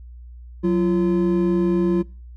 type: tone pair together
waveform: triangle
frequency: 184.5 / 343.1 Hz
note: F#3 / F4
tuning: -5 / -31 cents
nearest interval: major seventh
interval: 1074 cents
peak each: -17 dBFS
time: 0.63-2.03 s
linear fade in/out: 20 ms
effects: noise-tail reverb RT60 0.4 s tail -24 dB re dry + added 60 Hz sine -37 dBFS peak until 2.36 s